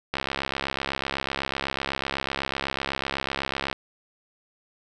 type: click train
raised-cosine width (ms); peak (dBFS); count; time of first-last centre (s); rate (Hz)
0.3; -10; 245; 0.14-3.728; 68
effects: none